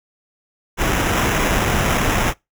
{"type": "noise with sample-and-hold", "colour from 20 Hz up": "pink", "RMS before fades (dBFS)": -18, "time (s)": [0.77, 2.34], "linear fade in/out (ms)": 50, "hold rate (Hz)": 4410, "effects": ["noise-tail reverb RT60 0.2 s tail -24 dB re dry"]}